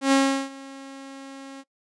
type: tone with ADSR envelope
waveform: sawtooth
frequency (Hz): 271.7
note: C#4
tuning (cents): -35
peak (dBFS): -11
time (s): 0.01-1.64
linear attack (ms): 110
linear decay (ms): 370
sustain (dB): -23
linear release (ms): 42
effects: noise-tail reverb RT60 0.1 s tail -20 dB re dry + resampled to 22050 Hz